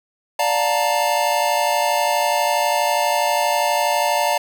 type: chord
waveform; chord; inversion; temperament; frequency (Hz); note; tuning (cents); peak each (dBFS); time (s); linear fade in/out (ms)
square; Bb major seventh; first; equal with one note detuned; 587.3 / 706.6 / 880 / 932.3; D5 / F5 / A5 / Bb5; 0 / +20 / 0 / 0; -23; 0.39-4.38; 5
effects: none